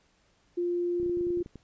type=tone; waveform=sine; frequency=350 Hz; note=F4; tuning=4 cents sharp; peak=-26 dBFS; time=0.57-1.43 s; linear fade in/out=10 ms
type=clicks; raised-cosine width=3 ms; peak=-30 dBFS; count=12; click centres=1 / 1.03 / 1.062 / 1.096 / 1.172 / 1.21 / 1.269 / 1.305 / 1.373 / 1.406 / 1.461 / 1.557 s
effects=pink hiss -67 dBFS RMS until 1.63 s + resampled to 16000 Hz